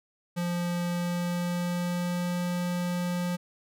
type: tone with pitch glide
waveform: square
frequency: 174.61 to 176.84 Hz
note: F3 to F3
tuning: 0 to +22 cents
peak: -28 dBFS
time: 0.36-3.37 s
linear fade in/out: 20 ms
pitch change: +22 cents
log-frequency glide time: 0.87-2.43 s
effects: none